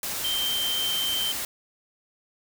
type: noise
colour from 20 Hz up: white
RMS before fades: -31 dBFS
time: 0.03-1.45 s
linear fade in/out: 2 ms
type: tone with pitch glide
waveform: sine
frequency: 3136 to 3118 Hz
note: G7 to G7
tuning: 0 to -10 cents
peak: -25 dBFS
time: 0.24-1.32 s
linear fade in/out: 5 ms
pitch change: -10 cents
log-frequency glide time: 0.38-1.19 s
effects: none